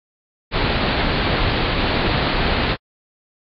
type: low-pass noise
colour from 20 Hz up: pink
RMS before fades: -19 dBFS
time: 0.51-2.77 s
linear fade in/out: 50 ms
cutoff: 4500 Hz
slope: 96 dB/octave
effects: AAC 48 kbps